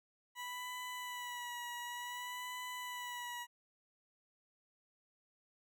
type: tone with vibrato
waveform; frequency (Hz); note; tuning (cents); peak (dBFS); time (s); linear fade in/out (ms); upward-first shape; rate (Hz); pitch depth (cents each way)
20% pulse; 980; B5; -14; -37; 0.35-3.47; 50; sine; 0.55; 31
effects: none